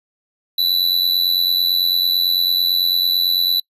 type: tone with amplitude modulation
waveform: square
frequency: 3972 Hz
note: B7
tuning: 9 cents sharp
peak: -12 dBFS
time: 0.58-3.6 s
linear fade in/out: 5 ms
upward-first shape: sine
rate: 89 Hz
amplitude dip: 75%
effects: noise-tail reverb RT60 0.1 s tail -26 dB re dry + resampled to 32000 Hz